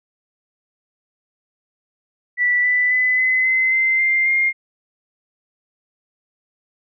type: tone with pitch steps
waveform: sine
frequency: 1964 / 1985.7 / 2008 / 2030 / 2052 / 2075 / 2098 / 2121 Hz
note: B6 / B6 / B6 / B6 / C7 / C7 / C7 / C7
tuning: -10 / +9 / +28 / +47 / -34 / -15 / +4 / +23 cents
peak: -14 dBFS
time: 2.37-4.53 s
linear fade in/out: 50 ms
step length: 270 ms
effects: none